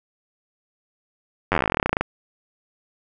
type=slowing click train; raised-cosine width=0.5 ms; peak=-4 dBFS; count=23; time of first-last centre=1.52-2.01 s; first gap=10 ms; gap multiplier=1.07; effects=none